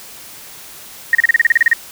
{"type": "tone bursts", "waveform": "sine", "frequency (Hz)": 1864.7, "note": "A#6", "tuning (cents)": 0, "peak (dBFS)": -6, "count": 12, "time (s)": [1.13, 1.733], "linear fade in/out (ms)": 2, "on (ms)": 20, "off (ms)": 33, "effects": ["white hiss -36 dBFS RMS until 1.91 s"]}